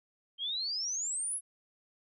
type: exponential sweep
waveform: sine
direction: up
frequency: 3136 to 11060 Hz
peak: -32 dBFS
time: 0.38-1.41 s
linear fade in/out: 50 ms
effects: none